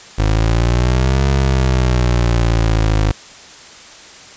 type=exponential two-way sweep; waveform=25% pulse; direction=up then down; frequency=51.91 to 68.4 to 51.91 Hz; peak=-8 dBFS; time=0.18-3.12 s; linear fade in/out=10 ms; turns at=1.28 s; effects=white hiss -38 dBFS RMS until 4.36 s + resampled to 16000 Hz

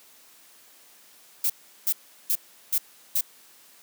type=noise bursts; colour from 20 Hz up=violet; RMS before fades=-23 dBFS; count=5; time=1.44-3.21 s; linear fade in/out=5 ms; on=58 ms; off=370 ms; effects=white hiss -54 dBFS RMS until 3.82 s + high-pass 200 Hz 12 dB/octave

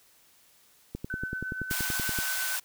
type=click train; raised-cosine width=3 ms; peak=-21 dBFS; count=14; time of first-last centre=0.95-2.188 s; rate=10.5 Hz
type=tone with tremolo; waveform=sine; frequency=1516 Hz; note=F#6; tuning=42 cents sharp; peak=-31 dBFS; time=1.1-2.56 s; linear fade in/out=2 ms; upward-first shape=sine; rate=8.5 Hz; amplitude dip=45%
type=high-pass noise; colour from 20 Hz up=white; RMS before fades=-32 dBFS; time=1.7-2.6 s; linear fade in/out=10 ms; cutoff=620 Hz; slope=48 dB/octave
effects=white hiss -61 dBFS RMS until 2.64 s

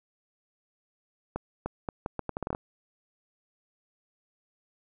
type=accelerating click train; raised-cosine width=1 ms; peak=-17 dBFS; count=12; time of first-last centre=1.36-2.549 s; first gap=300 ms; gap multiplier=0.76; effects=none

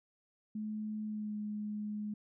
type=tone with pitch glide; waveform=sine; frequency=214.1 to 210.1 Hz; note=A3 to G#3; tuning=-47 to +20 cents; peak=-36 dBFS; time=0.55-2.14 s; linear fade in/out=5 ms; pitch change=-33 cents; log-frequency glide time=1.05-1.36 s; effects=none

